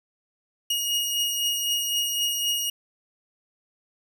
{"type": "beating tone pair", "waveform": "sawtooth", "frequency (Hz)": [2870, 2873.9], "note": ["F7", "F7"], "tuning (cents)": [47, 49], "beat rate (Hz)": 3.9, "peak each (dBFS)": [-29, -21], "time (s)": [0.7, 2.7], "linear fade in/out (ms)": 5, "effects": []}